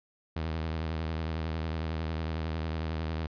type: tone with vibrato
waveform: sawtooth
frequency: 79.9 Hz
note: D#2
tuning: 47 cents sharp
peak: -27 dBFS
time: 0.36-3.27 s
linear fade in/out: 5 ms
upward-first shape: sine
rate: 11 Hz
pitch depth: 59 cents each way
effects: resampled to 11025 Hz